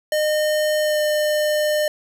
square tone with pitch glide, 610 to 604.4 Hz, D#5 to D5, -34 to +50 cents, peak -18 dBFS, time 0.12-1.88 s, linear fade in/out 2 ms, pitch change -16 cents, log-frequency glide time 0.81-1 s, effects none

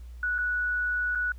sine tone with dropouts, 1472 Hz, F#6, 9 cents flat, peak -25 dBFS, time 0.23-1.32 s, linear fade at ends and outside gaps 2 ms, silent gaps 0.382-0.386 / 1.151-1.155 s, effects added 60 Hz sine -40 dBFS peak until 1.38 s + pink hiss -63 dBFS RMS until 1.38 s

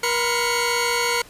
20% pulse tone cluster, 476 / 1013 / 1394 / 2220 Hz, A#4 / B5 / F6 / C#7, +36 / +44 / -4 / +2 cents, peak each -18 / -22 / -26 / -19 dBFS, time 0.03-1.22 s, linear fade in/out 5 ms, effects pink hiss -46 dBFS RMS until 1.29 s + resampled to 32000 Hz

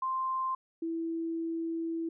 sine tone pair in turn, 1046.5 / 329.6 Hz, C6 / E4, 0 / 0 cents, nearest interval octave + minor sixth, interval 2000 cents, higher first, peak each -29 / -31 dBFS, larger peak first, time 0.02-0.55 / 0.82-2.09 s, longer second, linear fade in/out 5 ms, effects none

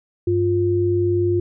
sine tone pair together, 98.9 / 351.1 Hz, G2 / F4, +16 / +9 cents, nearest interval octave + minor seventh, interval 2193 cents, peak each -21 / -17 dBFS, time 0.27-1.4 s, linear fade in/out 5 ms, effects none

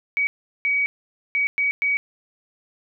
sine tone bursts at uneven times, 2264 Hz, C#7, 36 cents sharp, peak -18 dBFS, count 5, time 0.17-0.27 / 0.65-0.86 / 1.35-1.47 / 1.58-1.71 / 1.82-1.97 s, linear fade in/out 0 ms, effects none

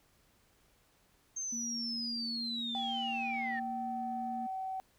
sine linear sweep, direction down, 6380 to 1776 Hz, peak -35 dBFS, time 1.36-3.6 s, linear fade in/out 10 ms
sine tone, 233.1 Hz, A#3, in tune, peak -39 dBFS, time 1.52-4.47 s, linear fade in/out 10 ms
sine tone with pitch glide, 783 to 759.8 Hz, G5 to F#5, -2 to +46 cents, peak -35 dBFS, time 2.75-4.8 s, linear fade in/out 0 ms, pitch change -52 cents, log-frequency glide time 3.28-4.04 s
effects tanh soft clip ceiling -26 dBFS + pink hiss -69 dBFS RMS until 4.98 s

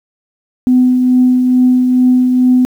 sine tone with tremolo, 252.1 Hz, B3, 36 cents sharp, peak -4 dBFS, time 0.67-2.65 s, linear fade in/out 0 ms, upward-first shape triangle, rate 2.3 Hz, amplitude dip 40%, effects tanh soft clip ceiling 0 dBFS + 7-bit

